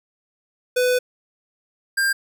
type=tone pair in turn; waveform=square; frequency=498.6 / 1595.8 Hz; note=B4 / G6; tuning=+16 / +30 cents; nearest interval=octave + minor sixth; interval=2014 cents; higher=second; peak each=-17 / -18 dBFS; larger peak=first; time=0.76-0.99 / 1.97-2.13 s; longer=first; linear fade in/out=10 ms; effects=none